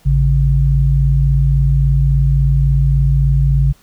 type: tone pair together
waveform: sine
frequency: 55 / 138.59 Hz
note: A1 / C#3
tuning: 0 / 0 cents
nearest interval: octave + major third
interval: 1600 cents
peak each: -12 dBFS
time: 0.05-3.73 s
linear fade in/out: 20 ms
effects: pink hiss -51 dBFS RMS until 3.82 s